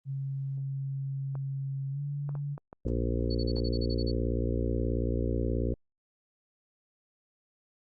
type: tone with pitch glide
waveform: sine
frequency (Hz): 136.4 to 143.1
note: C#3 to D3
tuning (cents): -28 to -45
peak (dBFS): -31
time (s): 0.05-2.58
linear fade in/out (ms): 50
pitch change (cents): +83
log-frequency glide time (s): 1.91-2
type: clicks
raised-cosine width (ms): 1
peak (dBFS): -30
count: 5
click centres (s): 1.354 / 2.292 / 2.353 / 2.579 / 2.729
type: harmonic tone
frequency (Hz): 58.5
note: A#1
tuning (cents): +7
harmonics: 1 / 2 / 4 / 5 / 6 / 7 / 8 / 9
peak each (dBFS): -30 / -33 / -36 / -37 / -38 / -38 / -39 / -40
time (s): 2.85-5.74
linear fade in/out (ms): 5
type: tone bursts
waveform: sine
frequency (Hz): 4435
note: C#8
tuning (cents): 0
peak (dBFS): -38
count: 10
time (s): 3.3-4.115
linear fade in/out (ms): 10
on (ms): 50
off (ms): 35
effects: Opus 32 kbps